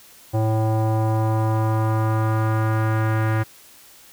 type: tone with low-pass filter sweep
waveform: square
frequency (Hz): 110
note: A2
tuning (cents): 0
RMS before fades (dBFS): -20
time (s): 0.33-3.44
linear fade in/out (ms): 20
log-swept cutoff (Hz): 710 to 1700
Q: 2.3
effects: white hiss -48 dBFS RMS until 4.12 s